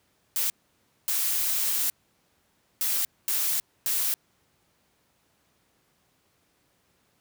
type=noise bursts at uneven times; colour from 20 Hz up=blue; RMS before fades=-26 dBFS; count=5; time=0.36-0.5 / 1.08-1.9 / 2.81-3.05 / 3.28-3.6 / 3.86-4.14 s; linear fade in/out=0 ms; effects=pink hiss -68 dBFS RMS until 7.2 s + high-pass 80 Hz 12 dB/octave